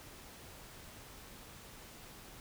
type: silence
effects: pink hiss -53 dBFS RMS until 2.4 s